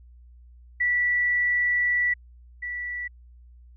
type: tone pair in turn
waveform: sine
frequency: 1957 / 1957 Hz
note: B6 / B6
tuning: -16 / -16 cents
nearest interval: unison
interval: 0 cents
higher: neither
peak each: -20 / -29 dBFS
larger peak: first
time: 0.8-2.14 / 2.62-3.08 s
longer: first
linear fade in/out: 10 ms
effects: added 60 Hz sine -47 dBFS peak until 3.76 s